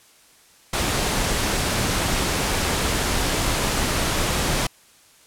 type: noise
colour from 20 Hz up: pink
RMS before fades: -22 dBFS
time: 0.73-4.67 s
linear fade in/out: 5 ms
effects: white hiss -53 dBFS RMS until 5.26 s + low-pass 11000 Hz 12 dB/octave